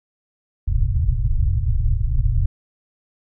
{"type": "low-pass noise", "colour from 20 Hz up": "pink", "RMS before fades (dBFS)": -18, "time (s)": [0.67, 2.46], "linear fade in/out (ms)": 5, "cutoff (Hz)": 130, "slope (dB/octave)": 96, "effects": []}